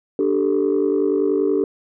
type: chord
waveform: sine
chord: D suspended fourth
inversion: none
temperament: equal with one note detuned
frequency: 293.7 / 389.5 / 440 Hz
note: D4 / G4 / A4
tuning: 0 / -11 / 0 cents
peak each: -20 / -18 / -20 dBFS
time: 0.19-1.64 s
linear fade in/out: 2 ms
effects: tanh soft clip ceiling -10 dBFS